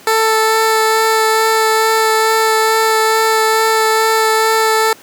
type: tone with vibrato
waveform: 15% pulse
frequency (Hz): 441.8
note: A4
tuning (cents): +7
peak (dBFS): -4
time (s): 0.07-4.93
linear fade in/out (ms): 2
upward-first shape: sine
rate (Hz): 2.3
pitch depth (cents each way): 9
effects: pink hiss -40 dBFS RMS until 5.02 s + high-pass 200 Hz 12 dB/octave